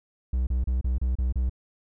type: tone bursts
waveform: triangle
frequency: 62.7 Hz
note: B1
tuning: 27 cents sharp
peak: -20 dBFS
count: 7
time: 0.33-1.496 s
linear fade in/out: 5 ms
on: 140 ms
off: 31 ms
effects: none